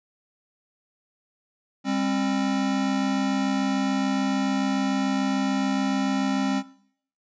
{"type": "tone pair together", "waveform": "square", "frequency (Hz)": [199.8, 266.7], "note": ["G3", "C4"], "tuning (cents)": [33, 33], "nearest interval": "perfect fourth", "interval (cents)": 500, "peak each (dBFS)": [-28, -25], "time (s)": [1.84, 6.63], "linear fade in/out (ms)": 50, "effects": ["noise-tail reverb RT60 0.6 s tail -17 dB re dry", "resampled to 16000 Hz"]}